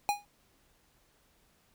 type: tone with exponential decay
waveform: square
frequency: 821 Hz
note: G#5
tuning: 20 cents flat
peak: -23 dBFS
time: 0.09-0.25 s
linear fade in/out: 0 ms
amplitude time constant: 33 ms
effects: pink hiss -68 dBFS RMS until 1.74 s